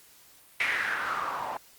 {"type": "noise with low-pass filter sweep", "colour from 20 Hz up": "blue", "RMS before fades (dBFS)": -30, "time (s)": [0.6, 1.57], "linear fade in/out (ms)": 2, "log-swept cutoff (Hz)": [2200, 830], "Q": 4.8, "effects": ["white hiss -56 dBFS RMS until 1.78 s", "Opus 48 kbps"]}